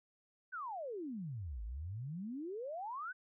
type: exponential two-way sweep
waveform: sine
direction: down then up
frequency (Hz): 1568 to 51 to 1568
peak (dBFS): -40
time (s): 0.52-3.13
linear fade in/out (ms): 20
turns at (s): 1.63
effects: none